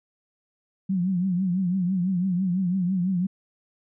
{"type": "tone with vibrato", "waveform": "sine", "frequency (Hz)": 183.4, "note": "F#3", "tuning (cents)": -15, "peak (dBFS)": -21, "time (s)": [0.89, 3.27], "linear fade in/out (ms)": 10, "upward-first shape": "triangle", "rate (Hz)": 6, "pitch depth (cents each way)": 120, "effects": []}